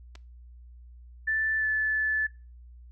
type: clicks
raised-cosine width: 0.2 ms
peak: -31 dBFS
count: 2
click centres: 0.153 / 0.156 s
type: tone with pitch glide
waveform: sine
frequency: 1760 to 1738.8 Hz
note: A6 to A6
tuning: 0 to -21 cents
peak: -24 dBFS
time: 1.27-2.27 s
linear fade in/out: 10 ms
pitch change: -21 cents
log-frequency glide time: 1.58-1.66 s
effects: noise-tail reverb RT60 0.3 s tail -20 dB re dry + added 60 Hz sine -46 dBFS peak until 2.91 s